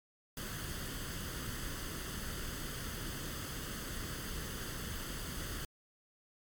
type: noise with comb filter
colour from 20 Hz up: pink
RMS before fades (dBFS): -41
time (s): 0.37-5.65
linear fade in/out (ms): 2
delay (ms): 0.63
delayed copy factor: +0.6
effects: MP3 96 kbps

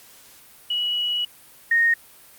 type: tone pair in turn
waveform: sine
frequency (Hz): 2927 / 1854.8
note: F#7 / A#6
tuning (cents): -19 / -9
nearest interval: minor sixth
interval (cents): 790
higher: first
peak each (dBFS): -21 / -15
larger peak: second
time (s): 0.7-1.25 / 1.71-1.94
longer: first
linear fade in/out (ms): 5
effects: white hiss -49 dBFS RMS until 2.38 s + Opus 48 kbps

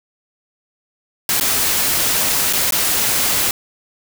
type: noise with dropouts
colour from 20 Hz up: white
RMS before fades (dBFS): -17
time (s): 1.29-3.51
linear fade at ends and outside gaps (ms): 2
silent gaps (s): 1.4-1.409 / 2.528-2.533 / 2.708-2.722
effects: none

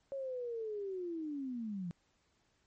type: linear sweep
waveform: sine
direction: down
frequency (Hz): 554.4 to 165.9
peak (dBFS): -37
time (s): 0.12-1.91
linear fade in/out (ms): 0
effects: pink hiss -75 dBFS RMS until 2.66 s + MP3 32 kbps

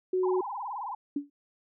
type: tone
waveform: sine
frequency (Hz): 370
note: F#4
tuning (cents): 0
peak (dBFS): -24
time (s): 0.13-0.41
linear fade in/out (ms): 5
type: tone with vibrato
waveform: sine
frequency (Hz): 905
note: A5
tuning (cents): +48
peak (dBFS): -33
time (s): 0.23-0.95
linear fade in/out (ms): 5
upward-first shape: sine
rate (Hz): 19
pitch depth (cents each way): 230
type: tone with exponential decay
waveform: sine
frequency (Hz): 286.4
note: D4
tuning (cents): -43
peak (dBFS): -24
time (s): 1.16-1.3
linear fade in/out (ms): 5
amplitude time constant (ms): 29
effects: none

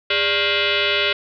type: tone with frequency modulation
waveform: sine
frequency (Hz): 407.9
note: G#4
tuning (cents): -31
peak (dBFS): -16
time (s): 0.1-1.13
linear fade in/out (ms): 5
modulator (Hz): 498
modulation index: 6.9
effects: none

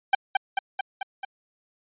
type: tone with echo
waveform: sawtooth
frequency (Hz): 781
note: G5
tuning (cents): -7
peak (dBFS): -11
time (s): 0.13-0.15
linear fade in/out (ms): 5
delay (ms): 220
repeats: 5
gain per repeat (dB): -3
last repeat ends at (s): 1.25
effects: resampled to 8000 Hz

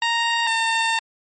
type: tone pair in turn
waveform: 15% pulse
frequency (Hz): 930 / 906.7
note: A#5 / A#5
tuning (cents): -4 / -48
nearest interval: unison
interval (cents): 44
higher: first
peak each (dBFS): -12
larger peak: neither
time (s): 0.02-0.47 / 0.47-0.99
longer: second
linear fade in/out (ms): 2
effects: MP3 32 kbps

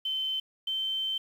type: tone pair in turn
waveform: sine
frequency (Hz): 3077 / 3098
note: G7 / G7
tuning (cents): -33 / -21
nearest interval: unison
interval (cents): 12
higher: second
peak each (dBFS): -28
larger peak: neither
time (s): 0.05-0.4 / 0.67-1.18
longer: second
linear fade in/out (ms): 5
effects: 9-bit

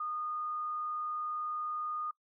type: tone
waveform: sine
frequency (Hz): 1227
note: D#6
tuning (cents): -25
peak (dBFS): -34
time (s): 0-2.11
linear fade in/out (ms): 5
effects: noise-tail reverb RT60 0.1 s tail -20 dB re dry

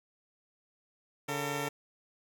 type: tone pair together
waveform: 10% pulse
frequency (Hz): 142.5 / 452.4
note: C#3 / A4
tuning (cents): +48 / +48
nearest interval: octave + minor sixth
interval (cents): 2000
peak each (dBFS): -27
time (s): 1.28-1.69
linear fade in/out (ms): 10
effects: none

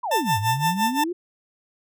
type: exponential two-way sweep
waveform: sine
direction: down then up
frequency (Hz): 1052 to 98 to 367.2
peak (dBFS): -24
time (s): 0.03-1.13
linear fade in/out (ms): 10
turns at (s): 0.38
type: tone with tremolo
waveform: 40% pulse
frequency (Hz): 890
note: A5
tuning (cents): +20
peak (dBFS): -17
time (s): 0.11-1.04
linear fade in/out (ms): 5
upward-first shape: sine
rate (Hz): 5.8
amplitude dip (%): 85
effects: none

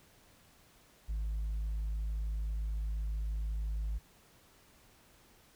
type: tone with tanh clipping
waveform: sine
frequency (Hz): 53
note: G#1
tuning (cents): +36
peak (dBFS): -33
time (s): 1.08-3.99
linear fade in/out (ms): 20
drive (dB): 1
effects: pink hiss -63 dBFS RMS until 5.55 s

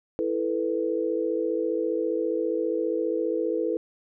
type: chord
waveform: sine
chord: E suspended fourth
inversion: none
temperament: just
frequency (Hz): 329.6 / 439.5 / 494.4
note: E4 / A4 / B4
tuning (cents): 0 / -2 / +2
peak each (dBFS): -28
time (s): 0.19-3.77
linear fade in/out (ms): 0
effects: none

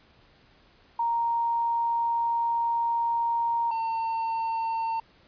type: tone pair in turn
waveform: sine / triangle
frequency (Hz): 932.3 / 905.8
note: A#5 / A#5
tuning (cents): 0 / -50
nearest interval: unison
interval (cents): 50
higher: first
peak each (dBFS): -23 / -24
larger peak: first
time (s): 0.99-3.71 / 3.71-5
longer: first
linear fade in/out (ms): 5
effects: pink hiss -59 dBFS RMS until 5.27 s + resampled to 11025 Hz

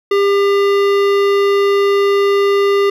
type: tone with hard clipping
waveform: sine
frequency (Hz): 400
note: G4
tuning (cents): +35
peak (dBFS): -12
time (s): 0.11-2.9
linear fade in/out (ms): 5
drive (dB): 16
effects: none

